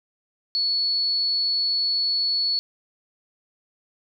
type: tone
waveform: sine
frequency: 4408 Hz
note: C#8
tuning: 11 cents flat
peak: -20 dBFS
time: 0.55-2.59 s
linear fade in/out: 0 ms
effects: none